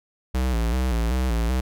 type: tone with vibrato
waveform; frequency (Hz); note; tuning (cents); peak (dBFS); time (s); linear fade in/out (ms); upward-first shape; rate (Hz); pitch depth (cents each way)
square; 60.3; B1; -41; -21; 0.34-1.61; 10; square; 2.6; 100
effects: none